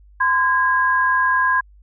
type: tone pair together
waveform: sine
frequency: 1027.3 / 1636 Hz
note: C6 / G#6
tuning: -32 / -26 cents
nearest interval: minor sixth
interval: 806 cents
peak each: -17 dBFS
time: 0.2-1.61 s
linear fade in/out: 10 ms
effects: added 50 Hz sine -45 dBFS peak until 1.82 s